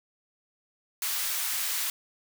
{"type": "high-pass noise", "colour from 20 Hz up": "white", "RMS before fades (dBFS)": -30, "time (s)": [1.02, 1.9], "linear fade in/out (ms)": 2, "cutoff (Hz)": 1100, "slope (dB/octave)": 12, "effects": []}